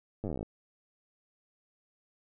slowing click train, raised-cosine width 2 ms, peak -23 dBFS, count 15, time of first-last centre 0.24-0.429 s, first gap 9 ms, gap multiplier 1.06, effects none

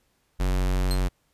square tone, 46.22 Hz, F#1, 1 cent flat, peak -22 dBFS, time 0.39-1.09 s, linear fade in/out 20 ms
sawtooth tone with exponential decay, 4181 Hz, C8, 2 cents flat, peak -24 dBFS, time 0.91-1.03 s, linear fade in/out 0 ms, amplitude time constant 25 ms
effects pink hiss -69 dBFS RMS until 1.33 s + resampled to 32000 Hz

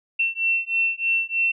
sine beating tone pair, 2699 / 2702.2 Hz, E7 / E7, +40 / +42 cents, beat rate 3.2 Hz, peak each -23 dBFS, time 0.19-1.52 s, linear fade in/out 10 ms, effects none

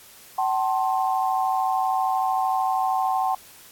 sine tone cluster, 761 / 874 / 1057 Hz, F#5 / A5 / C6, +48 / -12 / +17 cents, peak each -22 / -27 / -27 dBFS, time 0.38-3.35 s, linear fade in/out 5 ms, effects white hiss -48 dBFS RMS until 3.71 s + AAC 64 kbps

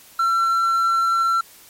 triangle tone, 1352 Hz, E6, 43 cents sharp, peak -14 dBFS, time 0.19-1.41 s, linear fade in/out 5 ms, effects white hiss -47 dBFS RMS until 1.69 s + MP3 64 kbps

